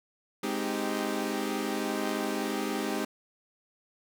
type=chord; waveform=sawtooth; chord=Ab major seventh; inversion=none; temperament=equal with one note detuned; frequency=207.7 / 259.4 / 311.1 / 392 Hz; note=Ab3 / C4 / Eb4 / G4; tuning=0 / -15 / 0 / 0 cents; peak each=-31 dBFS; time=0.43-3.05 s; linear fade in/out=5 ms; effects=none

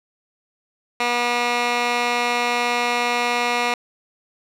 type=tone with band-pass filter; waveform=15% pulse; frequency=241.5 Hz; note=B3; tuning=39 cents flat; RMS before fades=-21 dBFS; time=1-3.74 s; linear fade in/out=2 ms; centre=2100 Hz; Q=0.86; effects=none

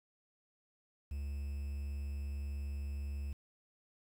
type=tone with quantisation; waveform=triangle; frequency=70.8 Hz; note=C#2; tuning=37 cents sharp; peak=-35 dBFS; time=1.11-3.33 s; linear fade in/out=5 ms; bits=10; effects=none

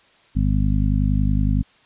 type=harmonic tone; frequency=50.8 Hz; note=G#1; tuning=38 cents flat; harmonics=1 / 2 / 3 / 4 / 5; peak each=-19 / -22 / -24 / -25 / -26 dBFS; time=0.35-1.63 s; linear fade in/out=20 ms; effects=white hiss -55 dBFS RMS until 1.85 s + resampled to 8000 Hz

